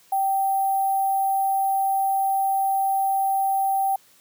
sine tone with sample-and-hold, 779 Hz, G5, 11 cents flat, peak -19 dBFS, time 0.12-3.96 s, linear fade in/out 5 ms, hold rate 11025 Hz, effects white hiss -56 dBFS RMS until 4.2 s + high-pass 100 Hz 12 dB/octave

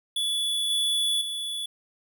square tone with level steps, 3433 Hz, A7, 43 cents flat, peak -25 / -23 / -30 dBFS, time 0.16-1.66 s, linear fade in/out 5 ms, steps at 0.7 / 1.21 s, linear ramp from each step 5 ms, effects none

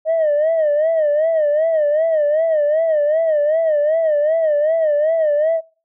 sine tone with vibrato, 620 Hz, D#5, 6 cents flat, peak -11 dBFS, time 0.05-5.61 s, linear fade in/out 50 ms, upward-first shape sine, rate 2.6 Hz, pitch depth 110 cents each way, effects noise-tail reverb RT60 0.3 s tail -20 dB re dry + tanh soft clip ceiling -11 dBFS

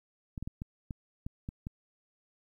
clicks, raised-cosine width 5 ms, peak -25 dBFS, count 8, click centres 0.378 / 0.426 / 0.475 / 0.619 / 0.908 / 1.265 / 1.489 / 1.669 s, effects 11-bit

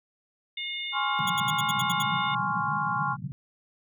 harmonic tone, 717 Hz, F5, 45 cents sharp, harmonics 3 / 4 / 5, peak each -35 / -38 / -34 dBFS, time 0.57-2.35 s, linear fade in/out 5 ms
sine chord, Db major seventh, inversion second, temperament equal, 830.6 / 1046.5 / 1108.7 / 1396.9 Hz, Ab5 / C6 / Db6 / F6, 0 / 0 / 0 / 0 cents, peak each -31 dBFS, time 0.92-3.17 s, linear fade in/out 50 ms
white band-pass noise, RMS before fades -36 dBFS, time 1.19-3.32 s, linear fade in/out 0 ms, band 120 to 190 Hz, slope 48 dB/octave
sawtooth tone bursts, 3386 Hz, G#7, 33 cents sharp, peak -26 dBFS, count 8, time 1.27-2.026 s, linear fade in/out 5 ms, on 28 ms, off 76 ms
effects none

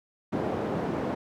white band-pass noise, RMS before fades -30 dBFS, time 0.32-1.15 s, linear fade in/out 10 ms, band 120 to 510 Hz, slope 12 dB/octave, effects none

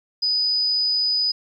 sine tone, 4978 Hz, D#8, in tune, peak -18 dBFS, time 0.22-1.32 s, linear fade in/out 10 ms, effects 10-bit

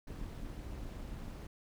brown noise with amplitude modulation, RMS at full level -41 dBFS, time 0.07-1.47 s, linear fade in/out 5 ms, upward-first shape sine, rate 252 Hz, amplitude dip 60%, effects none

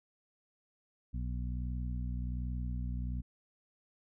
harmonic tone, 61.3 Hz, B1, 12 cents flat, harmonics 1 / 2 / 3 / 4, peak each -35 / -41 / -45 / -47 dBFS, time 1.13-3.22 s, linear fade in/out 20 ms, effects none

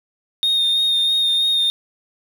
triangle tone with vibrato, 3681 Hz, A#7, 23 cents flat, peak -13 dBFS, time 0.43-1.7 s, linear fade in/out 0 ms, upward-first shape sine, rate 3.1 Hz, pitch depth 19 cents each way, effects tanh soft clip ceiling -9 dBFS + 7-bit

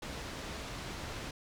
pink low-pass noise, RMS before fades -42 dBFS, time 0.02-1.31 s, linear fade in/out 5 ms, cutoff 6100 Hz, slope 12 dB/octave, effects none

